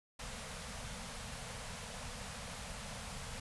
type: band-stop noise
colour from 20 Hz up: pink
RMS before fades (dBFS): -45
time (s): 0.19-3.4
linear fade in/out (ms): 5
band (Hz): 250 to 440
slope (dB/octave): 96
effects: resampled to 24000 Hz